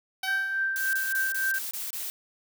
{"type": "tone with exponential decay", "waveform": "10% pulse", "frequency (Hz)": 760, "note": "F#5", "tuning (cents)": 46, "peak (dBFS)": -20, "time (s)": [0.23, 0.79], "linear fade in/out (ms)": 5, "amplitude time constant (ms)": 120}
{"type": "tone with tremolo", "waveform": "sine", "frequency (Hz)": 1567, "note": "G6", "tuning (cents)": -1, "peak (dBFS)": -23, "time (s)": [0.27, 1.59], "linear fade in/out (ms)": 10, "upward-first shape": "triangle", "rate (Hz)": 3.5, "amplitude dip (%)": 50}
{"type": "noise bursts", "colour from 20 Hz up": "blue", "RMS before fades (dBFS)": -34, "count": 7, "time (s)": [0.76, 2.1], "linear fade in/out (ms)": 0, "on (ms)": 170, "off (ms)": 25}
{"effects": []}